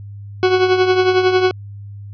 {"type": "tone with tremolo", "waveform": "40% pulse", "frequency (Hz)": 370, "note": "F#4", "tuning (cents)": 0, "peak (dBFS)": -8, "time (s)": [0.43, 1.51], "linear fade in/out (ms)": 0, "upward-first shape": "triangle", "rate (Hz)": 11, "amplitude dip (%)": 65, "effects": ["added 101 Hz sine -30 dBFS peak until 2.13 s", "resampled to 11025 Hz"]}